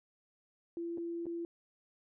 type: tone with dropouts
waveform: sine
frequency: 339 Hz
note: E4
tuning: 49 cents sharp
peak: -36 dBFS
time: 0.77-1.45 s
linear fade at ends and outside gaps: 1 ms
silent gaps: 0.975-0.981 / 1.257-1.266 s
effects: none